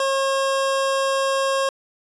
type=tone; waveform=25% pulse; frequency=541 Hz; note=C#5; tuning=42 cents flat; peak=-15 dBFS; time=0-1.69 s; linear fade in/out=2 ms; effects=resampled to 22050 Hz

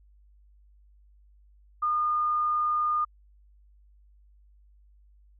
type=tone; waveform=sine; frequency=1218 Hz; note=D#6; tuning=37 cents flat; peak=-23 dBFS; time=1.82-3.05 s; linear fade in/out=10 ms; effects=added 50 Hz sine -55 dBFS peak until 5.39 s

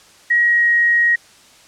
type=tone with pitch glide; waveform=sine; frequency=1900 to 1888 Hz; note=A#6 to A#6; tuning=+33 to +22 cents; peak=-11 dBFS; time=0.3-1.16 s; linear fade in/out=10 ms; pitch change=-11 cents; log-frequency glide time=0.41-0.71 s; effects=white hiss -47 dBFS RMS until 1.67 s + low-pass 8000 Hz 12 dB/octave

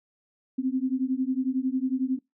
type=beating tone pair; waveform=sine; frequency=255 / 266 Hz; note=C4 / C4; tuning=-44 / +29 cents; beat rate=11 Hz; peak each=-27 / -27 dBFS; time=0.58-2.19 s; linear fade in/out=10 ms; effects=noise-tail reverb RT60 0.2 s tail -25 dB re dry

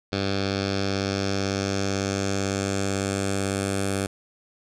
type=tone with low-pass filter sweep; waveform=10% pulse; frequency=98 Hz; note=G2; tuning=in tune; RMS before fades=-26 dBFS; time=0.12-4.07 s; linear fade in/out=10 ms; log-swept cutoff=4400 to 9400 Hz; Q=2.9; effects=none

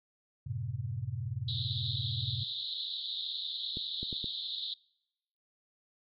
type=chord; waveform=sine; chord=F# diminished; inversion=none; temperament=equal; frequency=92.5 / 110 / 130.81 Hz; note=F#2 / A2 / C3; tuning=0 / 0 / 0 cents; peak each=-41 / -37 / -37 dBFS; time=0.46-2.44 s; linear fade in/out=10 ms
type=band-pass noise; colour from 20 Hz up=pink; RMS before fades=-38 dBFS; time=1.48-4.74 s; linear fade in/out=2 ms; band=3500 to 4100 Hz; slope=96 dB/octave
type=clicks; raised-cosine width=3 ms; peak=-28 dBFS; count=4; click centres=3.771 / 4.03 / 4.128 / 4.243 s
effects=noise-tail reverb RT60 0.9 s tail -26 dB re dry

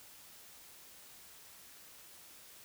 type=silence; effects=white hiss -56 dBFS RMS until 2.64 s

